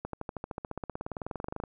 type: accelerating click train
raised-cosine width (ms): 1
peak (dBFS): -21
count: 29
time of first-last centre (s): 0.05-1.638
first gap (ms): 83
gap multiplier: 0.97
effects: none